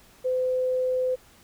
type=tone; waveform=sine; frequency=510 Hz; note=C5; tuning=44 cents flat; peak=-22 dBFS; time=0.24-1.16 s; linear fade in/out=20 ms; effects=pink hiss -55 dBFS RMS until 1.43 s